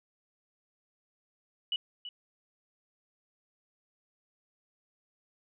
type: tone with echo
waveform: sine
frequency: 2949 Hz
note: F#7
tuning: 6 cents flat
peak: -28 dBFS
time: 1.72-1.76 s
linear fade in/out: 2 ms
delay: 330 ms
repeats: 1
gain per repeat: -11 dB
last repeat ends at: 2.09 s
effects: none